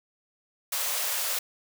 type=high-pass noise; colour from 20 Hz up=white; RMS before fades=-29 dBFS; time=0.72-1.39 s; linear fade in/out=5 ms; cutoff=460 Hz; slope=96 dB/octave; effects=none